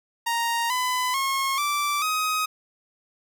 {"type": "tone with pitch steps", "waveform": "sawtooth", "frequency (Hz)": [932.3, 1005, 1083.4, 1167.9, 1258.9], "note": ["A#5", "B5", "C#6", "D6", "D#6"], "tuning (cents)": [0, 30, -40, -10, 20], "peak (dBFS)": -19, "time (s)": [0.26, 2.46], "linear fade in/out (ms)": 10, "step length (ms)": 440, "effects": []}